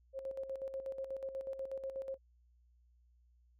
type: tone with tremolo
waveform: sine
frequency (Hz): 536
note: C5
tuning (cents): +42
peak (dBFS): -37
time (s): 0.13-2.18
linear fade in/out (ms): 50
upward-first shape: square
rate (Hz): 8.2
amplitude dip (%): 60
effects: added 60 Hz sine -65 dBFS peak until 3.59 s